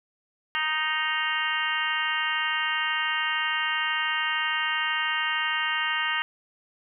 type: harmonic tone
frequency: 311 Hz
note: D#4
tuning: 1 cent flat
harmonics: 3 / 4 / 5 / 6 / 7 / 8 / 9 / 10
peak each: -34 / -32 / -32 / -29 / -33 / -42 / -31 / -36 dBFS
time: 0.55-6.22 s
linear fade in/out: 0 ms
effects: none